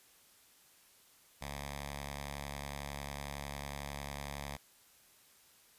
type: tone with notch filter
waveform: 5% pulse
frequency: 71 Hz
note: C#2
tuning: 42 cents sharp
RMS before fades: -43 dBFS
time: 1.41-4.57 s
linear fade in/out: 10 ms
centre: 360 Hz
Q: 0.55
effects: white hiss -64 dBFS RMS until 5.78 s + resampled to 32000 Hz

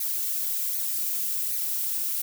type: noise with flanger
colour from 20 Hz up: violet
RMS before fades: -28 dBFS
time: 0-2.22 s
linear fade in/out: 5 ms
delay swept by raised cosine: 0.46 to 5.76 ms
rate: 1.3 Hz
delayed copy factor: +0.7
effects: none

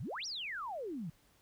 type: exponential two-way sweep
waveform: sine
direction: up then down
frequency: 94.4 to 5900 to 147.3 Hz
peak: -38 dBFS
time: 0-1.1 s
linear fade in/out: 5 ms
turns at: 0.26 s
effects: pink hiss -68 dBFS RMS until 1.41 s

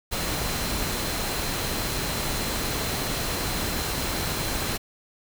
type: tone in noise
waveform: sine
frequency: 4100 Hz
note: C8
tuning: 36 cents flat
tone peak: -38 dBFS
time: 0.11-4.78 s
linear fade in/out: 20 ms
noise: pink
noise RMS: -28 dBFS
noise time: 0.11-4.78 s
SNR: -13 dB
effects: none

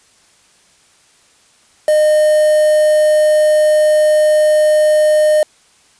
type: tone with quantisation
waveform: triangle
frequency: 611 Hz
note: D#5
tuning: 32 cents flat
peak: -6 dBFS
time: 1.88-5.43 s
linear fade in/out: 2 ms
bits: 4
effects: white hiss -51 dBFS RMS until 5.99 s + resampled to 22050 Hz

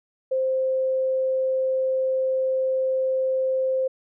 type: tone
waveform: sine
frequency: 523.3 Hz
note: C5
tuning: in tune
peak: -20 dBFS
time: 0.31-3.88 s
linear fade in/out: 10 ms
effects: none

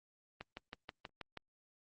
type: click train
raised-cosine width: 0.3 ms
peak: -28 dBFS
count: 7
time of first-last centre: 0.41-1.373 s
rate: 6.23 Hz
effects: Opus 24 kbps

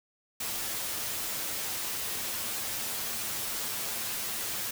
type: noise with comb filter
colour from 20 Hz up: white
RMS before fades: -34 dBFS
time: 0.4-4.71 s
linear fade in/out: 5 ms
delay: 9.1 ms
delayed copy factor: +0.55
effects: none

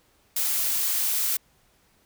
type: noise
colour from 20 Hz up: blue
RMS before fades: -25 dBFS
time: 0.36-1.37 s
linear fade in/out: 5 ms
effects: pink hiss -63 dBFS RMS until 2.05 s

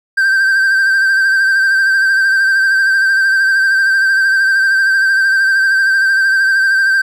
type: tone with vibrato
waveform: triangle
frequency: 1568 Hz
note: G6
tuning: in tune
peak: -7 dBFS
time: 0.17-7.02 s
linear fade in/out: 10 ms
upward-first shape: sine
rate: 13 Hz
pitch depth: 35 cents each way
effects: none

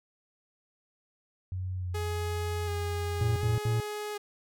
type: tone with pitch glide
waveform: sine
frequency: 92.4 to 88.07 Hz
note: F#2 to F2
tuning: -2 to +15 cents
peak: -31 dBFS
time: 1.52-3.55 s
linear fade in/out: 0 ms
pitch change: -83 cents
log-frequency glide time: 1.76-1.99 s
type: tone with vibrato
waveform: sawtooth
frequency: 415.3 Hz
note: G#4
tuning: in tune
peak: -30 dBFS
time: 1.94-4.18 s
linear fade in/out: 10 ms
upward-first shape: square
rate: 0.68 Hz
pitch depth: 17 cents each way
type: tone bursts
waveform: triangle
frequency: 113.9 Hz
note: A#2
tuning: 40 cents flat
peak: -23 dBFS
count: 3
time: 3.21-3.802 s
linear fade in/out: 0 ms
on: 150 ms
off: 71 ms
effects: none

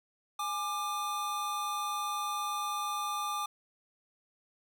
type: tone pair together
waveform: square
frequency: 830.6 / 1191.4 Hz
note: G#5 / D6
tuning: 0 / +24 cents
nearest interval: tritone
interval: 624 cents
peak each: -39 / -34 dBFS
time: 0.39-3.46 s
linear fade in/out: 5 ms
effects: none

